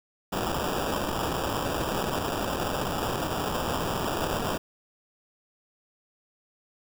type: noise with sample-and-hold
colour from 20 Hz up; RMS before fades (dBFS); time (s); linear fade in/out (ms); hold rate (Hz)
violet; -29; 0.32-4.58; 10; 2100
effects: none